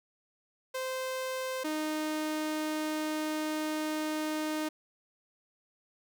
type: tone pair in turn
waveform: sawtooth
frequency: 519 / 308.6 Hz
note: C5 / D#4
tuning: -14 / -14 cents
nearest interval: major sixth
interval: 900 cents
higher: first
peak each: -29 / -27 dBFS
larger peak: second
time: 0.74-1.64 / 1.64-4.69 s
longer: second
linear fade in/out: 10 ms
effects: none